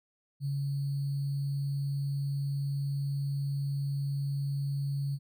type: tone with sample-and-hold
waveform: sine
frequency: 140.1 Hz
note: C#3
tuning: 19 cents sharp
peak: -29 dBFS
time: 0.4-5.19 s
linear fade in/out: 50 ms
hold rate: 4410 Hz
effects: none